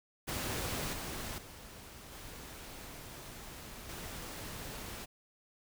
pink noise with level steps, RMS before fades -37 / -41 / -51 / -48 / -44 dBFS, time 0.27-5.06 s, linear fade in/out 20 ms, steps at 0.93 / 1.38 / 2.12 / 3.89 s, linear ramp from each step 2 ms, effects none

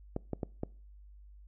clicks, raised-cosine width 2 ms, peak -20 dBFS, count 4, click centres 0.164 / 0.333 / 0.432 / 0.634 s, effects noise-tail reverb RT60 0.4 s tail -24 dB re dry + added 50 Hz sine -51 dBFS peak until 1.47 s

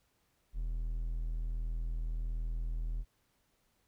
triangle tone, 40.66 Hz, E1, 23 cents flat, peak -31 dBFS, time 0.53-3.05 s, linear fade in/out 50 ms, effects pink hiss -75 dBFS RMS until 3.87 s

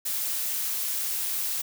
blue noise, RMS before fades -29 dBFS, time 0.05-1.62 s, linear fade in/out 10 ms, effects none

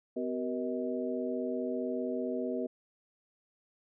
harmonic tone with a mistuned harmonic, 126.4 Hz, B2, 41 cents sharp, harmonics 2 / 3 / 4 / 5, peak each -35 / -37 / -37 / -39 dBFS, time 0.16-2.67 s, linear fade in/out 10 ms, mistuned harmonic 4, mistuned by -110 cents, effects none

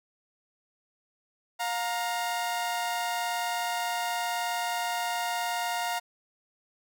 sawtooth tone pair together, 709 / 932.3 Hz, F5 / A#5, +26 / 0 cents, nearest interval perfect fourth, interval 474 cents, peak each -27 / -28 dBFS, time 1.59-6 s, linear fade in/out 20 ms, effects none

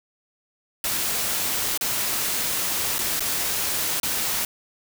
white noise with dropouts, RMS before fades -25 dBFS, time 0.84-4.45 s, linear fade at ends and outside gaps 2 ms, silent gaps 1.776-1.81 / 2.984-2.989 / 3.196-3.205 / 4-4.031 s, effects none

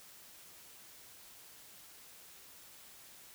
silence, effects white hiss -56 dBFS RMS until 3.34 s

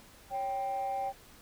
sine tone pair together, 554 / 783.5 Hz, C#5 / G5, -1 / -1 cents, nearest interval tritone, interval 600 cents, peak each -37 / -30 dBFS, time 0.3-1.13 s, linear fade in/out 50 ms, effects tanh soft clip ceiling -28 dBFS + pink hiss -56 dBFS RMS until 1.41 s

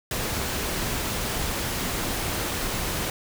pink noise, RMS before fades -28 dBFS, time 0.11-3.1 s, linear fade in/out 2 ms, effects none

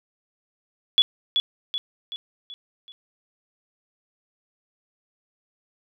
sine tone with echo, 3400 Hz, G#7, 40 cents sharp, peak -12 dBFS, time 0.98-1.02 s, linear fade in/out 0 ms, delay 380 ms, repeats 5, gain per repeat -6 dB, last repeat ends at 2.92 s, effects none

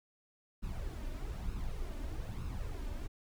brown noise with flanger, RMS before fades -39 dBFS, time 0.62-3.08 s, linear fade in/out 20 ms, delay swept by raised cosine 0.75 to 3.35 ms, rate 1.1 Hz, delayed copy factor +0.6, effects none

